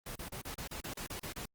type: noise bursts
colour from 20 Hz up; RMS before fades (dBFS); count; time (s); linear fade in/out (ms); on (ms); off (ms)
pink; -42; 11; 0.06-1.456; 5; 96; 34
effects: Opus 24 kbps